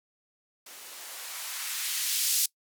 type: noise with band-pass filter sweep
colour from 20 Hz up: violet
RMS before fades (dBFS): -32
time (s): 0.66-2.46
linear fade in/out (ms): 5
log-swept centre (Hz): 290 to 4800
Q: 0.81
effects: noise-tail reverb RT60 0.1 s tail -23 dB re dry